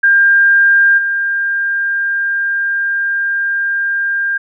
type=tone with level steps; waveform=sine; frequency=1600 Hz; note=G6; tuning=35 cents sharp; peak=-6 / -13 dBFS; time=0.03-4.38 s; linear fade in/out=10 ms; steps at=0.97 s; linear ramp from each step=20 ms; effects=none